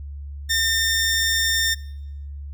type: tone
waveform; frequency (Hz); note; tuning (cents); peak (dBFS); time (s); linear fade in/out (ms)
15% pulse; 1811; A6; +49; -12; 0.49-1.75; 20
effects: noise-tail reverb RT60 1.0 s tail -26 dB re dry + added 71 Hz sine -31 dBFS peak until 2.53 s